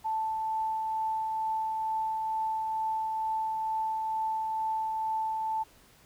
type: tone with tremolo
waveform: sine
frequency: 880 Hz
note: A5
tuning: in tune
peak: -27 dBFS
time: 0.04-5.64 s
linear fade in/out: 20 ms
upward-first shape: triangle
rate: 2.2 Hz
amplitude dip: 25%
effects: pink hiss -59 dBFS RMS until 6.05 s